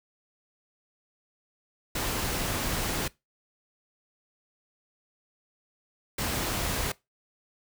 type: noise bursts at uneven times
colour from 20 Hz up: pink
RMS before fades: -30 dBFS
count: 2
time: 1.95-3.08 / 6.18-6.92 s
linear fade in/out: 5 ms
effects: noise-tail reverb RT60 0.2 s tail -21 dB re dry